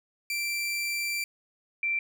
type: tone pair in turn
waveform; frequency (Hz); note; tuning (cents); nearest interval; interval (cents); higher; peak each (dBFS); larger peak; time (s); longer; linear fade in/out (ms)
sawtooth / sine; 2349 / 2349; D7 / D7; 0 / 0; unison; 0; neither; -25; neither; 0.3-1.24 / 1.83-1.99; first; 2
effects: none